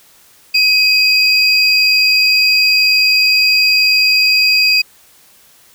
triangle tone pair together, 2528 / 4793 Hz, D#7 / D8, +27 / +34 cents, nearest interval major seventh, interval 1107 cents, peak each -10 dBFS, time 0.54-4.82 s, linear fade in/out 10 ms, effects white hiss -47 dBFS RMS until 5.74 s

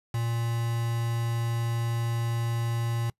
triangle tone with quantisation, 116.54 Hz, A#2, in tune, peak -24 dBFS, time 0.14-3.1 s, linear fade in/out 5 ms, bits 6, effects noise-tail reverb RT60 0.1 s tail -24 dB re dry + resampled to 32000 Hz

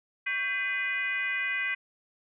sine tone with frequency modulation, 2019 Hz, B6, 38 cents sharp, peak -27 dBFS, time 0.26-1.75 s, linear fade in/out 10 ms, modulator 449 Hz, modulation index 1.1, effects none

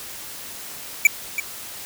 square tone with echo, 2324 Hz, D7, 19 cents flat, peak -9 dBFS, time 1.05-1.07 s, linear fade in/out 2 ms, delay 330 ms, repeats 1, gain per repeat -12 dB, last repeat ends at 1.4 s, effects white hiss -36 dBFS RMS until 1.85 s

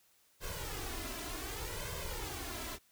pink noise with flanger, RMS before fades -41 dBFS, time 0.4-2.79 s, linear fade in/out 50 ms, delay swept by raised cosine 1.9 to 3 ms, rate 0.66 Hz, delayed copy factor +0.8, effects white hiss -69 dBFS RMS until 2.91 s

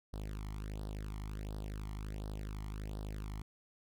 sawtooth tone with flanger, 51.91 Hz, G#1, in tune, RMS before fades -42 dBFS, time 0.13-3.42 s, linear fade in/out 5 ms, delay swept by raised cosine 0.21 to 0.97 ms, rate 1.4 Hz, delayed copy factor +0.85, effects none

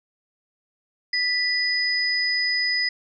sine tone pair together, 1975 / 4994 Hz, B6 / D#8, 0 / +6 cents, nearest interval octave + major third, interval 1606 cents, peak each -23 dBFS, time 1.13-2.89 s, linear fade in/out 5 ms, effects none

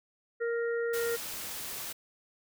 harmonic tone, 466.8 Hz, A#4, 2 cents sharp, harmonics 1 / 3 / 4, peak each -29 / -39 / -41 dBFS, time 0.4-1.17 s, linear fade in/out 20 ms
white noise, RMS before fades -39 dBFS, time 0.93-1.93 s, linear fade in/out 10 ms
effects none

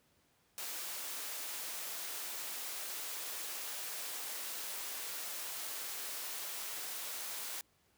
white high-pass noise, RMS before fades -42 dBFS, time 0.58-7.61 s, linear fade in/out 0 ms, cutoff 400 Hz, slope 12 dB/octave, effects pink hiss -72 dBFS RMS until 7.97 s + high-pass 60 Hz 12 dB/octave

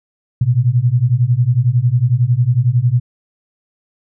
sine beating tone pair, 116.54 / 127.54 Hz, A#2 / C3, 0 / -44 cents, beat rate 11 Hz, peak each -14 / -13 dBFS, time 0.41-3 s, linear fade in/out 5 ms, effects none

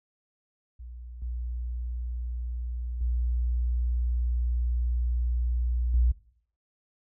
sine tone with level steps, 60.1 Hz, B1, 46 cents flat, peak -39 / -30 / -24 / -19 dBFS, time 0.79-6.12 s, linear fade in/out 10 ms, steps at 1.22 / 3.01 / 5.94 s, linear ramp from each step 2 ms, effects noise-tail reverb RT60 0.6 s tail -20 dB re dry

